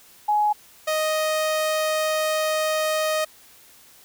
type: tone pair in turn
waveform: sine / sawtooth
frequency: 839 / 623.2 Hz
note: G#5 / D#5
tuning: +17 / +3 cents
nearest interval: perfect fourth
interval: 514 cents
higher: first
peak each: -17 dBFS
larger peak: neither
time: 0.28-0.53 / 0.87-3.25 s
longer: second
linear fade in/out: 10 ms
effects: white hiss -51 dBFS RMS until 4.04 s